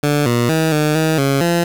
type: tone with pitch steps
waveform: 15% pulse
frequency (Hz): 146.5 / 119.6 / 159.8 / 151.5 / 158.6 / 137.9 / 171.2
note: D3 / A#2 / D#3 / D#3 / D#3 / C#3 / F3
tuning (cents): -4 / +45 / +47 / -46 / +33 / -9 / -34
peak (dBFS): -7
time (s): 0.03-1.64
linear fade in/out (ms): 5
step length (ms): 230
effects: 7-bit